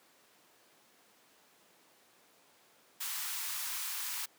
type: high-pass noise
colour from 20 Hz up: white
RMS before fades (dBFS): -38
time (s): 3-4.26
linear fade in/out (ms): 10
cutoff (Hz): 860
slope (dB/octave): 48
effects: pink hiss -64 dBFS RMS until 4.38 s + high-pass 300 Hz 12 dB/octave